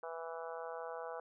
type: harmonic tone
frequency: 164.81 Hz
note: E3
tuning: in tune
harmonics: 3 / 4 / 5 / 6 / 7 / 8 / 9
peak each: -45 / -47 / -49 / -51 / -52 / -53 / -54 dBFS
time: 0.03-1.2 s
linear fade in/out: 2 ms
effects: none